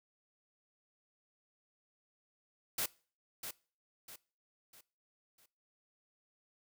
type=noise with echo; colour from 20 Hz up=white; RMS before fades=-35 dBFS; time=2.78-2.86 s; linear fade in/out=5 ms; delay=650 ms; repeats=4; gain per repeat=-8 dB; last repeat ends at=5.46 s; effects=noise-tail reverb RT60 0.4 s tail -22 dB re dry